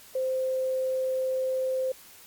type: tone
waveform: sine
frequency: 520 Hz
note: C5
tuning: 11 cents flat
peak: -25 dBFS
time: 0.15-1.92 s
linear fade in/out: 5 ms
effects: white hiss -51 dBFS RMS until 2.26 s + Opus 48 kbps